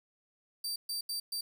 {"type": "tone bursts at uneven times", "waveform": "sawtooth", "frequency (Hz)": 4661, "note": "D8", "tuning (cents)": -14, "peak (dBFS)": -31, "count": 4, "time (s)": [[0.64, 0.76], [0.89, 1.01], [1.09, 1.2], [1.32, 1.41]], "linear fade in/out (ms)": 5, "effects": []}